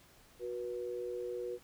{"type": "tone pair together", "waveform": "sine", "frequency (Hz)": [367.1, 485.6], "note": ["F#4", "B4"], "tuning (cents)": [-14, -29], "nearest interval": "perfect fourth", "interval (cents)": 485, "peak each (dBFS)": [-40, -39], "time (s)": [0.39, 1.59], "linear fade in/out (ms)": 50, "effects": ["pink hiss -62 dBFS RMS until 1.63 s"]}